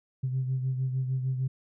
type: beating tone pair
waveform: sine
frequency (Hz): 129.9 / 136.5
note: C3 / C#3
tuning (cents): -12 / -26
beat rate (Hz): 6.6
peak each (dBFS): -26 / -35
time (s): 0.23-1.48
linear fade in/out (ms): 10
effects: tanh soft clip ceiling -21 dBFS